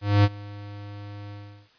square tone with ADSR envelope, 102.3 Hz, G#2, 26 cents flat, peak -14 dBFS, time 0.01-1.69 s, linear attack 230 ms, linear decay 44 ms, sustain -23 dB, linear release 380 ms, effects white hiss -59 dBFS RMS until 1.78 s + resampled to 11025 Hz

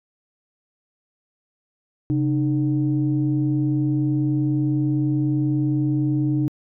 sine tone pair together, 134.5 / 304 Hz, C3 / D#4, +48 / -40 cents, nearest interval octave + major second, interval 1412 cents, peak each -20 dBFS, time 2.1-6.48 s, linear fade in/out 0 ms, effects tanh soft clip ceiling -11 dBFS

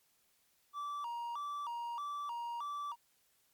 triangle tone with vibrato, 1046.5 Hz, C6, in tune, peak -36 dBFS, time 0.73-2.96 s, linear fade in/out 50 ms, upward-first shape square, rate 1.6 Hz, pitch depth 180 cents each way, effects white hiss -73 dBFS RMS until 3.53 s + MP3 96 kbps

